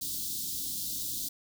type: band-stop noise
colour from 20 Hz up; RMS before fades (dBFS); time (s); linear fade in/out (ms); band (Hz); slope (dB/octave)
white; -35; 0.01-1.29; 10; 330 to 3500; 48
effects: none